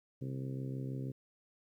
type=harmonic tone; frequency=66.3 Hz; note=C2; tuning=23 cents sharp; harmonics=2 / 3 / 4 / 5 / 6 / 7 / 8; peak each=-38 / -49 / -44 / -51 / -50 / -54 / -56 dBFS; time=0.21-1.12 s; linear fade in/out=10 ms; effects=12-bit